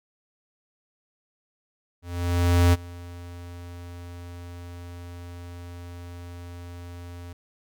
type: tone with ADSR envelope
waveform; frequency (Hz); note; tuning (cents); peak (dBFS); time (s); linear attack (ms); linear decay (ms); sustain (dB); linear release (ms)
square; 87.31; F2; 0; -15; 2.02-7.33; 710; 30; -23; 4
effects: none